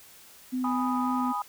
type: tone with vibrato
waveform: sine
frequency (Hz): 253.2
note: B3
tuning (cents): +43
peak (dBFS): -26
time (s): 0.52-1.33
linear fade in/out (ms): 20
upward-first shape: sine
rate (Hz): 3.7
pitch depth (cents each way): 10
type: chord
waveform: sine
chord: G# minor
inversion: none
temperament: equal with one note detuned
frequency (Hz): 824.9 / 987.8 / 1244.5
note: G#5 / B5 / D#6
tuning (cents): -12 / 0 / 0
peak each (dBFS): -32 / -32 / -31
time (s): 0.64-1.42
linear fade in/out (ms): 2
effects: tanh soft clip ceiling -16 dBFS + white hiss -52 dBFS RMS until 1.48 s